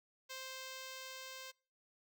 5% pulse tone with level ramp, 523.3 Hz, C5, in tune, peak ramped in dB -33 to -36 dBFS, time 0.29-1.52 s, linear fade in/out 20 ms, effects noise-tail reverb RT60 0.4 s tail -25 dB re dry

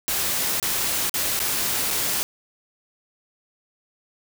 white noise with dropouts, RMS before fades -24 dBFS, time 0.08-2.23 s, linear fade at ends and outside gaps 0 ms, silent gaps 0.599-0.627 / 1.095-1.141 / 1.392-1.401 / 1.905-1.909 s, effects none

